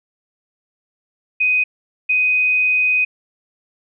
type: tone pair in turn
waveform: sine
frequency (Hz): 2502 / 2502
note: D#7 / D#7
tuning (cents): +9 / +9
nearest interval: unison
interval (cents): 0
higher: neither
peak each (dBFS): -13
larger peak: neither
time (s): 1.4-1.64 / 2.09-3.05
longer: second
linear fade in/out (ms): 10
effects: none